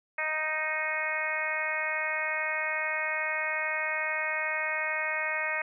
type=harmonic tone; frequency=311.2 Hz; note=D#4; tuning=in tune; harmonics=2 / 3 / 4 / 5 / 6 / 7 / 8; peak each=-37 / -39 / -39 / -37 / -33 / -33 / -37 dBFS; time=0.18-5.62 s; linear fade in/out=5 ms; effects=none